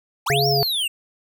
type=linear two-way sweep; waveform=square; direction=up then down; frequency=718 to 5588 to 2659 Hz; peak=-21 dBFS; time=0.26-0.88 s; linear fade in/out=10 ms; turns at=0.47 s
type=harmonic tone; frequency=139.2 Hz; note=C#3; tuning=8 cents sharp; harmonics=1 / 3 / 5; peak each=-22 / -22 / -22 dBFS; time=0.3-0.63 s; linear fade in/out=0 ms
effects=none